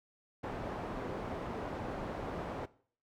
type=low-pass noise; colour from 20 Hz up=white; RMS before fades=-40 dBFS; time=0.43-2.66 s; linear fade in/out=10 ms; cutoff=720 Hz; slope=12 dB/octave; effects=noise-tail reverb RT60 0.5 s tail -19 dB re dry